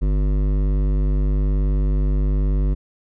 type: tone with hard clipping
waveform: sine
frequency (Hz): 49.46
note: G1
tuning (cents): +16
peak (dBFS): -18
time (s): 0.01-2.75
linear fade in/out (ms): 20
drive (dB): 14
effects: none